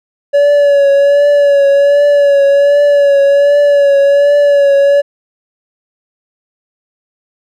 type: tone with vibrato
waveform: triangle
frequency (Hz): 568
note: C#5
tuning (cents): +42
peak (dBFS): -3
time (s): 0.33-5.02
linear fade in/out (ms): 20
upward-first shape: triangle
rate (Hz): 1.3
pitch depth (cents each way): 37
effects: none